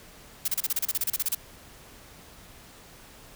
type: noise bursts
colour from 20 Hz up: blue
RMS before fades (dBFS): -26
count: 15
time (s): 0.45-1.349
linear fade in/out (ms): 5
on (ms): 31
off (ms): 31
effects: pink hiss -50 dBFS RMS until 3.35 s